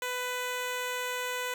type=tone; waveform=10% pulse; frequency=498.3 Hz; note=B4; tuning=15 cents sharp; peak=-23 dBFS; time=0.02-1.54 s; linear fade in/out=2 ms; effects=none